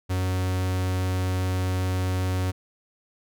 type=tone; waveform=45% pulse; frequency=92.5 Hz; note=F#2; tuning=in tune; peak=-23 dBFS; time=0.09-2.52 s; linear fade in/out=20 ms; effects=none